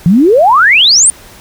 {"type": "exponential sweep", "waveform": "sine", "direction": "up", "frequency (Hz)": [159.7, 9397], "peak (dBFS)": -3, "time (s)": [0.06, 1.1], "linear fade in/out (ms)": 0, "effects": ["pink hiss -36 dBFS RMS until 1.4 s"]}